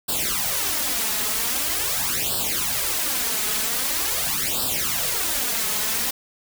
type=noise with flanger; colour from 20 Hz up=white; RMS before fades=-24 dBFS; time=0.08-6.11 s; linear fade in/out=10 ms; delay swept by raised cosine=0.23 to 4.73 ms; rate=0.44 Hz; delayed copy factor=+0.85; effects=none